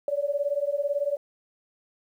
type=beating tone pair; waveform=sine; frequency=563 / 581 Hz; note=C#5 / D5; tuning=+27 / -19 cents; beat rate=18 Hz; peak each=-27 / -27 dBFS; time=0.08-1.17 s; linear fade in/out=2 ms; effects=10-bit